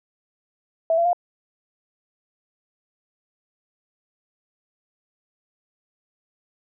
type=tone with pitch steps; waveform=sine; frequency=655 / 679.3 / 704.4 Hz; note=E5 / F5 / F5; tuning=-11 / -48 / +15 cents; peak=-16 dBFS; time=0.9-1.131 s; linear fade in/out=2 ms; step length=77 ms; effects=none